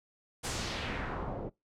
pink noise with low-pass filter sweep, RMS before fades -37 dBFS, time 0.43-1.5 s, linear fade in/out 20 ms, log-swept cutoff 9900 to 460 Hz, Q 1.5, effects noise-tail reverb RT60 0.2 s tail -23 dB re dry

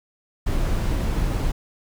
brown noise, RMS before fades -22 dBFS, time 0.46-1.52 s, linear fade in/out 10 ms, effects none

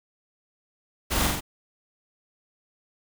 pink noise with echo, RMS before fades -26 dBFS, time 1.1-1.28 s, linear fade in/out 20 ms, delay 43 ms, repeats 3, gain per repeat -2 dB, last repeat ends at 1.409 s, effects none

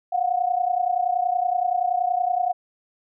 sine tone pair together, 709.4 / 740 Hz, F5 / F#5, +27 / 0 cents, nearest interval minor second, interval 73 cents, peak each -22 / -23 dBFS, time 0.12-2.53 s, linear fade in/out 10 ms, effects none

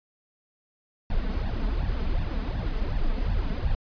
brown noise with flanger, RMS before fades -26 dBFS, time 1.1-3.75 s, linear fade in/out 2 ms, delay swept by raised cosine 1.1 to 4.7 ms, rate 2.7 Hz, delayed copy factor +0.85, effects resampled to 11025 Hz

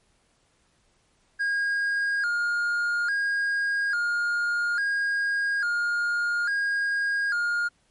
triangle tone with vibrato, 1521 Hz, F#6, 47 cents sharp, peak -21 dBFS, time 1.39-7.69 s, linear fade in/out 20 ms, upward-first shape square, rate 0.59 Hz, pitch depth 120 cents each way, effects pink hiss -66 dBFS RMS until 7.9 s + MP3 48 kbps

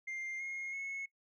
sine tone with pitch steps, 2104 / 2146 / 2188 Hz, C7 / C7 / C#7, +9 / +43 / -23 cents, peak -36 dBFS, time 0.07-1.06 s, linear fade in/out 10 ms, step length 330 ms, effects noise-tail reverb RT60 0.1 s tail -22 dB re dry + tanh soft clip ceiling -37 dBFS

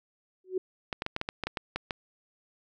sine tone with exponential growth, 371.9 Hz, F#4, 9 cents sharp, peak -23 dBFS, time 0.44-0.58 s, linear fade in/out 5 ms, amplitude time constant 29 ms
clicks, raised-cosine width 0.3 ms, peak -15 dBFS, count 11, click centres 0.928 / 1.021 / 1.064 / 1.164 / 1.214 / 1.289 / 1.437 / 1.47 / 1.572 / 1.76 / 1.908 s
effects none

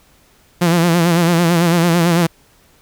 sawtooth tone with vibrato, 170.5 Hz, F3, 41 cents flat, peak -7 dBFS, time 0.61-2.27 s, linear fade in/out 10 ms, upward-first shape sine, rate 9 Hz, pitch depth 69 cents each way, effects pink hiss -52 dBFS RMS until 2.81 s

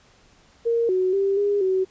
sine tone with pitch steps, 464.9 / 371.1 / 393 / 406.9 / 376.8 Hz, A#4 / F#4 / G4 / G#4 / F#4, -5 / +5 / +4 / -35 / +32 cents, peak -18 dBFS, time 0.65-1.85 s, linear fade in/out 20 ms, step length 240 ms, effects pink hiss -56 dBFS RMS until 1.9 s + resampled to 16000 Hz

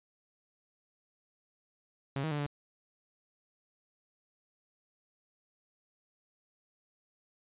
sawtooth tone with pitch steps, 137.5 / 157.9 / 147.2 / 144.6 Hz, C#3 / D#3 / D3 / D3, -14 / +26 / +4 / -27 cents, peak -28 dBFS, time 2.16-2.464 s, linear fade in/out 2 ms, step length 76 ms, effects resampled to 8000 Hz

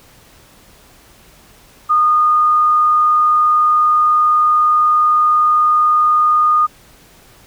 sine tone, 1226 Hz, D#6, 26 cents flat, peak -9 dBFS, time 1.89-6.67 s, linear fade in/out 20 ms, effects pink hiss -46 dBFS RMS until 7.46 s

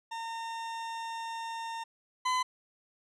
40% pulse tone pair in turn, 913 / 1013.6 Hz, A#5 / B5, -36 / +45 cents, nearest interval major second, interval 181 cents, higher second, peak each -35 / -26 dBFS, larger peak second, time 0.11-1.84 / 2.25-2.43 s, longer first, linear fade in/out 10 ms, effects low-pass 7000 Hz 12 dB/octave

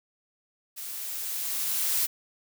blue noise with level ramp, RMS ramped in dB -38 to -25 dBFS, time 0.76-2.07 s, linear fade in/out 20 ms, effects none

